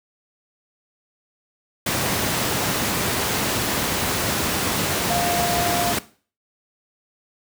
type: tone in noise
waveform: sine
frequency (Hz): 698.5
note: F5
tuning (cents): 0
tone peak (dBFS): -22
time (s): 5.1-5.93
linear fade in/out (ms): 5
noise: pink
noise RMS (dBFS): -22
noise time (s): 1.86-5.99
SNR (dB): -3
effects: noise-tail reverb RT60 0.4 s tail -17 dB re dry + high-pass 100 Hz 12 dB/octave